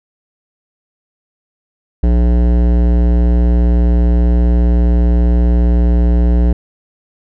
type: tone with hard clipping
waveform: sine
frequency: 59.5 Hz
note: A#1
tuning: 36 cents sharp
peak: -10 dBFS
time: 2.03-6.53 s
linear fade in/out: 5 ms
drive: 16 dB
effects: none